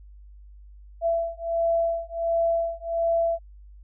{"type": "beating tone pair", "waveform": "sine", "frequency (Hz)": [669, 670.4], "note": ["E5", "E5"], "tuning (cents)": [25, 29], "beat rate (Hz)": 1.4, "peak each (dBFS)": -25, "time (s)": [1.01, 3.39], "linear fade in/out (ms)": 50, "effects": ["added 50 Hz sine -44 dBFS peak until 3.83 s"]}